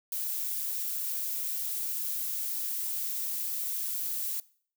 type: noise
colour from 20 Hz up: violet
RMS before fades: -33 dBFS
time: 0.12-4.4 s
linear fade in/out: 2 ms
effects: noise-tail reverb RT60 0.5 s tail -21 dB re dry